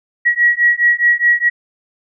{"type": "beating tone pair", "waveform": "sine", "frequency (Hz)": [1912, 1916.8], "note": ["A#6", "A#6"], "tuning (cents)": [43, 48], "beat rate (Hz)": 4.8, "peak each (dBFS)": -13, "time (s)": [0.25, 1.5], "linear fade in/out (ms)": 20, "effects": []}